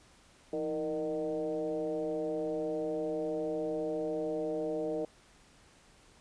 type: tone with frequency modulation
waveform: sine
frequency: 466.2 Hz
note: A#4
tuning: in tune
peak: -31 dBFS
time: 0.53-5.05 s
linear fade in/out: 2 ms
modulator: 147 Hz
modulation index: 1.2
effects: pink hiss -61 dBFS RMS until 6.2 s + resampled to 22050 Hz